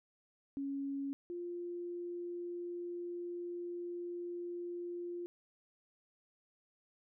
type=tone pair in turn; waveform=sine; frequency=277.2 / 349.3 Hz; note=C#4 / F4; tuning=0 / 0 cents; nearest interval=major third; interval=400 cents; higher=second; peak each=-36 / -39 dBFS; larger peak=first; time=0.57-1.13 / 1.3-5.26 s; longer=second; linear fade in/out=0 ms; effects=none